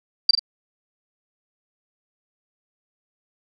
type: tone with echo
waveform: sine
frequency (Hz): 4699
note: D8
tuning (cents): 0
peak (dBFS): -8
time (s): 0.29-0.31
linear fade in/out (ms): 5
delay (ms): 42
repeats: 2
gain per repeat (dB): -6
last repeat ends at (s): 0.394
effects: none